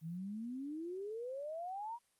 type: exponential sweep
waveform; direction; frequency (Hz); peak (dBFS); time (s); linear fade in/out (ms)
sine; up; 155.56 to 971; -40; 0.01-1.99; 50
effects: white hiss -75 dBFS RMS until 2.19 s + Opus 32 kbps